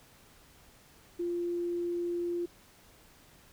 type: tone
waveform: sine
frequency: 347.2 Hz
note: F4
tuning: 10 cents flat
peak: -30 dBFS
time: 1.19-2.46 s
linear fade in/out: 10 ms
effects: pink hiss -59 dBFS RMS until 3.52 s